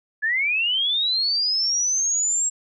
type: linear sweep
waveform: sine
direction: up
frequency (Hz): 1683 to 7630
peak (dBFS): -19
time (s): 0.22-2.5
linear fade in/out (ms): 20
effects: none